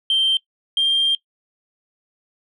sine tone pair in turn, 3139 / 3188 Hz, G7 / G7, +2 / +28 cents, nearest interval unison, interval 26 cents, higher second, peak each -13 dBFS, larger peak neither, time 0.1-0.37 / 0.77-1.15 s, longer second, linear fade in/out 2 ms, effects noise-tail reverb RT60 0.1 s tail -21 dB re dry + tanh soft clip ceiling -12 dBFS

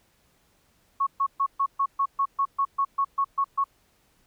sine tone bursts, 1104 Hz, C#6, 7 cents flat, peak -20 dBFS, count 14, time 1-3.642 s, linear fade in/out 10 ms, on 68 ms, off 130 ms, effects pink hiss -65 dBFS RMS until 4.26 s

